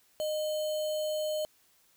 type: tone with sample-and-hold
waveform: sine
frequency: 614 Hz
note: D#5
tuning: 23 cents flat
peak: -29 dBFS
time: 0.2-1.45 s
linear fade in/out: 0 ms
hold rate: 3675 Hz
effects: white hiss -66 dBFS RMS until 1.96 s